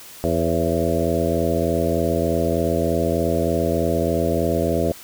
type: harmonic tone with a mistuned harmonic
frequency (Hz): 83.3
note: E2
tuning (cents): +19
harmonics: 1 / 2 / 3 / 4 / 5 / 6 / 7 / 8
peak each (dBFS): -26 / -26 / -26 / -26 / -26 / -26 / -26 / -26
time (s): 0.24-4.92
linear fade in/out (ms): 0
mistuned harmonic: 7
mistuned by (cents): -44
effects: white hiss -41 dBFS RMS until 5.03 s